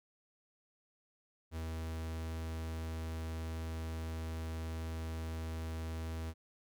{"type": "tone", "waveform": "45% pulse", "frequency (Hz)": 80.8, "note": "E2", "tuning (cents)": -34, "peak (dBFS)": -38, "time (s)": [1.51, 6.34], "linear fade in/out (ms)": 50, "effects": []}